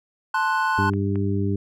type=chord; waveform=triangle; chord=F# diminished; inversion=first; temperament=equal; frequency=880 / 1046.5 / 1480 Hz; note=A5 / C6 / F#6; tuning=0 / 0 / 0 cents; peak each=-22 dBFS; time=0.34-0.9 s; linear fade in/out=5 ms
type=harmonic tone; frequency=99.2 Hz; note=G2; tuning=21 cents sharp; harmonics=1 / 2 / 3 / 4; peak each=-23 / -26 / -28 / -29 dBFS; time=0.78-1.56 s; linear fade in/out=5 ms
type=clicks; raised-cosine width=0.5 ms; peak=-25 dBFS; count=2; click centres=0.936 / 1.157 s
effects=none